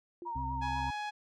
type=tone with exponential decay; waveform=sine; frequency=347.9 Hz; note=F4; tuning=7 cents flat; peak=-39 dBFS; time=0.22-0.41 s; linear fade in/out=1 ms; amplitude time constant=40 ms
type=tone with vibrato; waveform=sine; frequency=935 Hz; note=A#5; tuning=5 cents sharp; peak=-35 dBFS; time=0.25-0.91 s; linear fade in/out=20 ms; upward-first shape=sine; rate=8 Hz; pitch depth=40 cents each way
type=harmonic tone; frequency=65.41 Hz; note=C2; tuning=in tune; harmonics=1 / 2 / 4; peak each=-38 / -41 / -44 dBFS; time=0.35-0.91 s; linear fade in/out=10 ms
type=tone; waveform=sawtooth; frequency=837 Hz; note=G#5; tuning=13 cents sharp; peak=-31 dBFS; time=0.61-1.11 s; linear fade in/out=20 ms
effects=low-pass 4000 Hz 12 dB/octave